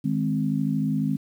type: chord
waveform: sine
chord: Ab major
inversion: second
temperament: equal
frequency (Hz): 155.56 / 207.7 / 261.6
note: Eb3 / Ab3 / C4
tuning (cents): 0 / 0 / 0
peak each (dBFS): -26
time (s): 0.04-1.17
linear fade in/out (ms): 10
effects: 9-bit